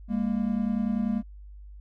triangle tone pair together, 202.8 / 233.1 Hz, G#3 / A#3, -41 / 0 cents, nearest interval major second, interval 241 cents, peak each -25 dBFS, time 0.08-1.23 s, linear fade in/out 50 ms, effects added 50 Hz sine -42 dBFS peak until 1.8 s

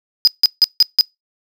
triangle tone bursts, 4978 Hz, D#8, in tune, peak -5 dBFS, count 5, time 0.25-1.01 s, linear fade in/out 0 ms, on 24 ms, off 160 ms, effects noise-tail reverb RT60 0.2 s tail -26 dB re dry

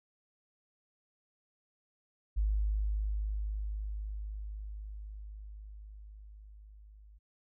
sine tone with level ramp, 51.91 Hz, G#1, in tune, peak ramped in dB -26 to -53 dBFS, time 2.36-7.19 s, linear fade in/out 20 ms, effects none

